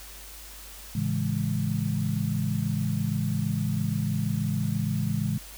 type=chord; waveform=sine; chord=A major seventh; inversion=none; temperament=equal; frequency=110 / 138.59 / 164.81 / 207.7 Hz; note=A2 / C#3 / E3 / G#3; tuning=0 / 0 / 0 / 0 cents; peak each=-30 dBFS; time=0.95-5.38 s; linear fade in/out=5 ms; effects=added 50 Hz sine -46 dBFS peak until 5.57 s + white hiss -45 dBFS RMS until 5.57 s